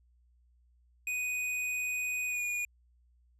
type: tone with pitch glide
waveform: square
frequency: 2489 to 2446 Hz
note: D#7 to D#7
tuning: 0 to -30 cents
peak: -32 dBFS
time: 1.07-2.65 s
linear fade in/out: 2 ms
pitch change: -30 cents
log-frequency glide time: 2.27-2.42 s
effects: added 60 Hz sine -63 dBFS peak until 3.39 s + low-pass 12000 Hz 12 dB/octave